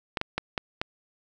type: clicks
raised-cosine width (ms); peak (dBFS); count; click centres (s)
0.3; -11; 5; 0.172 / 0.214 / 0.38 / 0.578 / 0.815
effects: none